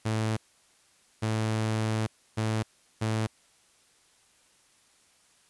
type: tone bursts at uneven times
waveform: sawtooth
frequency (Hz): 110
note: A2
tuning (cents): 0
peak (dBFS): -22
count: 4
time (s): 0.05-0.37 / 1.22-2.07 / 2.37-2.63 / 3.01-3.27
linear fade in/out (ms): 10
effects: white hiss -63 dBFS RMS until 5.49 s + resampled to 24000 Hz